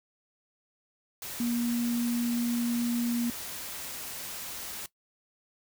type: tone in noise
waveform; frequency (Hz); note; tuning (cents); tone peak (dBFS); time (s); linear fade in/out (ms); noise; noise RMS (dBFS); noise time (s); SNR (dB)
sine; 237.7; A#3; +34; -26; 1.4-3.3; 2; white; -39; 1.22-4.86; +10
effects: noise-tail reverb RT60 0.1 s tail -18 dB re dry